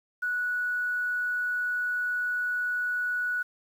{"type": "tone with quantisation", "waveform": "sine", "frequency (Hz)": 1471, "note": "F#6", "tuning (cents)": -11, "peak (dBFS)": -26, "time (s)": [0.22, 3.43], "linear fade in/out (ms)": 10, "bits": 9, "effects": []}